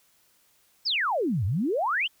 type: exponential two-way sweep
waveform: sine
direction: down then up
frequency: 5588 to 87.31 to 3263 Hz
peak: -23 dBFS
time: 0.85-2.08 s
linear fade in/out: 20 ms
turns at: 1.45 s
effects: white hiss -64 dBFS RMS until 2.2 s